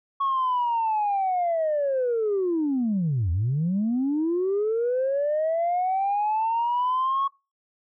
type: linear two-way sweep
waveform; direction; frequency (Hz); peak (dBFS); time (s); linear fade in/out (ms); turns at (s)
sine; down then up; 1108.7 to 79.9 to 1108.7; -20; 0.2-7.28; 10; 3.31
effects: noise-tail reverb RT60 0.3 s tail -26 dB re dry + tanh soft clip ceiling -18 dBFS